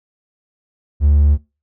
triangle tone, 73.1 Hz, D2, 7 cents flat, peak -6 dBFS, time 1-1.38 s, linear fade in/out 50 ms, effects noise-tail reverb RT60 0.3 s tail -24 dB re dry + tanh soft clip ceiling -2 dBFS

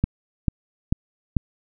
click train, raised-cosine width 5 ms, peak -6 dBFS, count 4, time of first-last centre 0.04-1.367 s, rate 2.26 Hz, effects none

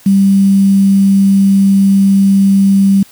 sine tone with quantisation, 196 Hz, G3, in tune, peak -5 dBFS, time 0.06-3.03 s, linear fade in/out 5 ms, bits 5, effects white hiss -42 dBFS RMS until 3.11 s

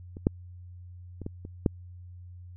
clicks, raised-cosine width 3 ms, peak -28 / -8 / -26 / -21 / -28 / -9 dBFS, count 6, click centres 0.169 / 0.269 / 1.217 / 1.264 / 1.451 / 1.662 s, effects added 89 Hz sine -43 dBFS peak until 2.56 s

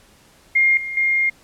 sine tone with level steps, 2125 Hz, C7, 26 cents sharp, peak -12 / -25 / -15 dBFS, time 0.55-1.3 s, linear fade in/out 10 ms, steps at 0.77 / 0.97 s, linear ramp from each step 2 ms, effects pink hiss -52 dBFS RMS until 1.43 s + low-pass 12000 Hz 12 dB/octave

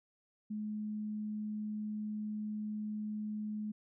sine tone, 212.3 Hz, G#3, 38 cents sharp, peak -36 dBFS, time 0.5-3.72 s, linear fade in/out 10 ms, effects none

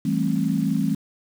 sine chord, A minor seventh, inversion second, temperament equal with one note detuned, 164.81 / 196 / 220 / 266.7 Hz, E3 / G3 / A3 / C4, 0 / 0 / 0 / +33 cents, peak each -25 dBFS, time 0.05-0.95 s, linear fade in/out 5 ms, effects 7-bit

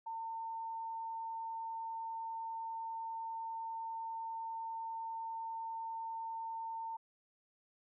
sine tone, 905 Hz, A5, 48 cents sharp, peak -39 dBFS, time 0.06-6.97 s, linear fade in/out 10 ms, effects none

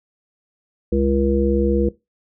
harmonic tone, 68.4 Hz, C#2, 23 cents flat, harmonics 1 / 3 / 5 / 7, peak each -21 / -21 / -21 / -21 dBFS, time 0.92-1.89 s, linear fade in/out 5 ms, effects noise-tail reverb RT60 0.2 s tail -18 dB re dry

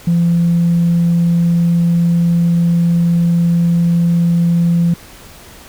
sine tone, 170.6 Hz, F3, 40 cents flat, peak -8 dBFS, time 0.07-4.94 s, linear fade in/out 5 ms, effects tanh soft clip ceiling -6 dBFS + pink hiss -38 dBFS RMS until 5.68 s

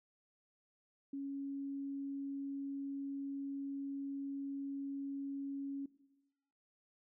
sine tone, 277.2 Hz, C#4, in tune, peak -39 dBFS, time 1.13-5.86 s, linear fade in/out 5 ms, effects noise-tail reverb RT60 1.0 s tail -18 dB re dry

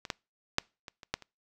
clicks, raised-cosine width 0.2 ms, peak -23 / -13 / -7 / -25 / -29 / -12 / -30 dBFS, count 7, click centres 0.052 / 0.102 / 0.584 / 0.882 / 1.032 / 1.14 / 1.223 s, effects noise-tail reverb RT60 0.3 s tail -26 dB re dry

